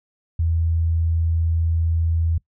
sine tone, 82.41 Hz, E2, in tune, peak -17 dBFS, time 0.39-2.38 s, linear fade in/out 5 ms, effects noise-tail reverb RT60 0.1 s tail -22 dB re dry

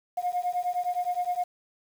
sine beating tone pair, 711 / 720.7 Hz, F5 / F#5, +31 / -46 cents, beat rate 9.7 Hz, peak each -28 / -28 dBFS, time 0.17-1.44 s, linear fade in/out 10 ms, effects tanh soft clip ceiling -20 dBFS + 8-bit

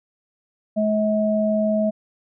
sine tone pair together, 213.6 / 640.1 Hz, G#3 / D#5, +49 / +49 cents, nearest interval octave + perfect fifth, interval 1900 cents, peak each -20 dBFS, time 0.76-1.91 s, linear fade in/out 20 ms, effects none

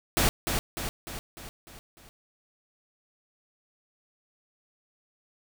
pink noise with echo, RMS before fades -23 dBFS, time 0.17-0.29 s, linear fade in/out 0 ms, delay 300 ms, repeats 6, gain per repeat -5 dB, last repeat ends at 2.09 s, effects none

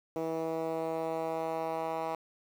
10% pulse tone with band-pass filter sweep, 162.1 Hz, E3, 29 cents flat, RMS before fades -34 dBFS, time 0.16-2.15 s, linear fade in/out 2 ms, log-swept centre 440 to 860 Hz, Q 1.4, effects 9-bit

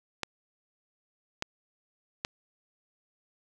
clicks, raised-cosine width 0.2 ms, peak -13 dBFS, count 3, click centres 0.233 / 1.424 / 2.249 s, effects none

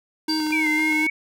square tone with vibrato, 310 Hz, D#4, 6 cents flat, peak -23 dBFS, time 0.28-1.07 s, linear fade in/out 5 ms, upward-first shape square, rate 4 Hz, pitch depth 15 cents each way
sine tone with exponential decay, 4688 Hz, D8, 4 cents flat, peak -22 dBFS, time 0.29-0.85 s, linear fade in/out 5 ms, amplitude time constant 120 ms
clicks, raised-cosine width 0.3 ms, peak -22 dBFS, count 6, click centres 0.402 / 0.467 / 0.507 / 0.666 / 0.795 / 0.925 s
sine exponential two-way sweep, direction down then up, 2400 to 2071 to 2235 Hz, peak -20 dBFS, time 0.52-1.1 s, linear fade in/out 5 ms, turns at 0.68 s
effects none

